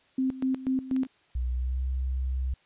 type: tone with tremolo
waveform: sine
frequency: 261.6 Hz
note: C4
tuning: in tune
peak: -23 dBFS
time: 0.18-1.07 s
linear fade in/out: 5 ms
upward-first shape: square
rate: 4.1 Hz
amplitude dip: 80%
type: clicks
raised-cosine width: 0.3 ms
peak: -28 / -33 dBFS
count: 2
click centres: 0.964 / 1.05 s
type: tone with pitch glide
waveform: sine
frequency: 61.74 to 64.73 Hz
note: B1 to C2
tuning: 0 to -18 cents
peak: -26 dBFS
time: 1.35-2.54 s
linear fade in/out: 5 ms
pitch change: +82 cents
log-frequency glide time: 1.51-1.8 s
effects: white hiss -63 dBFS RMS until 2.65 s + resampled to 8000 Hz